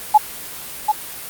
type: tone with echo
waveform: sine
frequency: 849 Hz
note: G#5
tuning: 38 cents sharp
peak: -5 dBFS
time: 0.14-0.18 s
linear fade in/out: 10 ms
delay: 740 ms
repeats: 1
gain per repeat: -6 dB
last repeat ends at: 0.92 s
effects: white hiss -32 dBFS RMS until 1.29 s + Opus 32 kbps